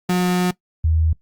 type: tone pair in turn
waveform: 35% pulse / sine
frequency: 180.2 / 80.04 Hz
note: F#3 / D#2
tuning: -45 / +50 cents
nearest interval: octave + major second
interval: 1405 cents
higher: first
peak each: -14 / -14 dBFS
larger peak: neither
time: 0.09-0.51 / 0.84-1.13 s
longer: first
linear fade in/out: 5 ms
effects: noise-tail reverb RT60 0.1 s tail -20 dB re dry + Opus 48 kbps